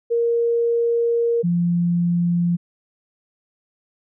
sine tone pair in turn, 468 / 173.14 Hz, A#4 / F3, +7 / -15 cents, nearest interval octave + perfect fourth, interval 1722 cents, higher first, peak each -16 dBFS, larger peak neither, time 0.1-1.43 / 1.43-2.57 s, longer first, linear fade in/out 20 ms, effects none

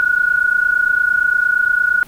sine tone pair together, 1445 / 1473.7 Hz, F#6 / F#6, -41 / -7 cents, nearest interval unison, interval 34 cents, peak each -15 dBFS, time 0-2.03 s, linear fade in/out 0 ms, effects pink hiss -42 dBFS RMS until 2.07 s + Opus 48 kbps

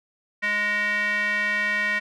square tone with band-pass filter, 207.7 Hz, G#3, in tune, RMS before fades -24 dBFS, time 0.42-2 s, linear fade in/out 20 ms, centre 2000 Hz, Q 9.6, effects none

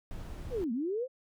brown noise, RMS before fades -41 dBFS, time 0.11-0.64 s, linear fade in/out 0 ms
sine linear two-way sweep, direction down then up, 537 to 216.7 to 537 Hz, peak -30 dBFS, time 0.5-1.08 s, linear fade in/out 50 ms, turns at 0.72 s
effects none

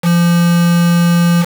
triangle tone with quantisation, 172 Hz, F3, 26 cents flat, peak -6 dBFS, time 0.02-1.46 s, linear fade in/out 50 ms, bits 3, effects none

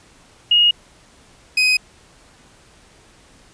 sine / 30% pulse tone pair in turn, 2871 / 2510 Hz, F7 / D#7, +47 / +15 cents, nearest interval major second, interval 232 cents, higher first, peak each -10 dBFS, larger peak neither, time 0.51-0.71 / 1.57-1.77 s, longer neither, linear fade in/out 5 ms, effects pink hiss -50 dBFS RMS until 3.53 s + resampled to 22050 Hz

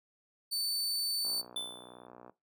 sawtooth tone, 4526 Hz, C#8, 35 cents sharp, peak -29 dBFS, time 0.51-1.42 s, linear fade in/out 20 ms
click train, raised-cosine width 1 ms, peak -35 dBFS, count 65, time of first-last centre 1.25-2.296 s, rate 61.2 Hz
square tone with exponential decay, 3520 Hz, A7, in tune, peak -32 dBFS, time 1.56-2.07 s, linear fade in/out 5 ms, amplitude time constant 110 ms
effects noise-tail reverb RT60 0.2 s tail -18 dB re dry + high-pass 200 Hz 12 dB/octave

